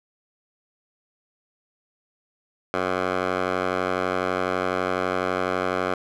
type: tone with band-pass filter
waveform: 10% pulse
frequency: 92 Hz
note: F#2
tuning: 9 cents flat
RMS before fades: -25 dBFS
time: 2.74-5.94 s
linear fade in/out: 0 ms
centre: 1000 Hz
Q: 1.2
effects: none